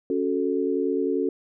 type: chord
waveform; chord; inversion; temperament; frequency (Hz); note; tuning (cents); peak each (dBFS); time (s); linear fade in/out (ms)
sine; F# minor; second; equal; 277.2 / 370 / 440; C#4 / F#4 / A4; 0 / 0 / 0; -26; 0.1-1.29; 2
effects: none